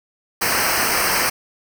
pink noise with comb filter, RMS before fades -19 dBFS, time 0.41-1.3 s, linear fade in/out 10 ms, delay 0.28 ms, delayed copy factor -0.9, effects none

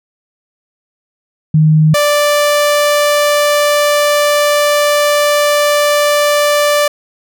sine / sawtooth tone pair in turn, 155.5 / 587.1 Hz, D#3 / D5, -1 / -1 cents, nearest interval octave + major seventh, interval 2300 cents, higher second, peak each -5 dBFS, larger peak neither, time 1.54-1.94 / 1.94-6.88 s, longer second, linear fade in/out 5 ms, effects none

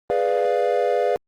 triangle chord, G# diminished seventh, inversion none, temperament equal, 415.3 / 493.9 / 587.3 / 698.5 Hz, G#4 / B4 / D5 / F5, 0 / 0 / 0 / 0 cents, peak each -22 / -20 / -22 / -22 dBFS, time 0.1-1.16 s, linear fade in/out 0 ms, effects Opus 24 kbps

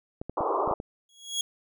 clicks, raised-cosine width 2 ms, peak -21 dBFS, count 6, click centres 0.215 / 0.296 / 0.407 / 0.676 / 0.712 / 0.801 s
white band-pass noise, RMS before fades -27 dBFS, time 0.37-0.74 s, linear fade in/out 5 ms, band 310 to 1200 Hz, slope 96 dB/octave
25% pulse tone with exponential growth, 3322 Hz, G#7, in tune, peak -20 dBFS, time 1.09-1.41 s, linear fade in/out 2 ms, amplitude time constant 69 ms
effects none

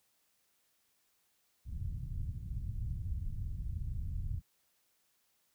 white low-pass noise, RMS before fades -38 dBFS, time 1.65-4.42 s, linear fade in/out 50 ms, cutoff 110 Hz, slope 24 dB/octave, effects white hiss -75 dBFS RMS until 5.54 s

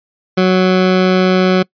20% pulse tone, 185.2 Hz, F#3, 2 cents sharp, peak -4 dBFS, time 0.37-1.63 s, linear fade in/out 10 ms, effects noise-tail reverb RT60 0.1 s tail -25 dB re dry + resampled to 11025 Hz

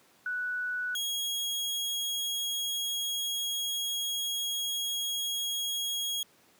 sine / sawtooth tone pair in turn, 1480 / 3298 Hz, F#6 / G#7, 0 / -13 cents, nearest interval octave + major second, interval 1387 cents, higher second, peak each -30 / -27 dBFS, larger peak second, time 0.26-0.95 / 0.95-6.23 s, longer second, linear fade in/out 2 ms, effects pink hiss -62 dBFS RMS until 6.59 s + high-pass 200 Hz 12 dB/octave

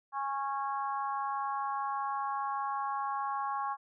harmonic tone, 274.9 Hz, C#4, 14 cents flat, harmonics 3 / 4 / 5 / 6, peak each -35 / -34 / -45 / -48 dBFS, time 0.12-3.77 s, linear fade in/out 50 ms, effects none

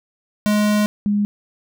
square / sine tone pair in turn, 209.5 / 205.7 Hz, G#3 / G#3, +15 / -16 cents, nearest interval unison, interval 31 cents, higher first, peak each -15 dBFS, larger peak neither, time 0.46-0.86 / 1.06-1.25 s, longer first, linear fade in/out 0 ms, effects none

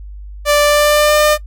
sawtooth tone with pitch glide, 587.3 to 603.1 Hz, D5 to D5, 0 to +46 cents, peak -5 dBFS, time 0.45-1.38 s, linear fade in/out 50 ms, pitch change +46 cents, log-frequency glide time 0.63-1.26 s, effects noise-tail reverb RT60 0.1 s tail -19 dB re dry + added 50 Hz sine -28 dBFS peak until 1.46 s

